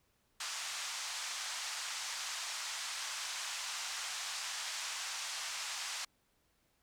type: band-pass noise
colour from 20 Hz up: white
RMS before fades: -41 dBFS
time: 0.4-6.05 s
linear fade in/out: 5 ms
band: 800 to 7400 Hz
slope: 24 dB/octave
effects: pink hiss -75 dBFS RMS until 6.82 s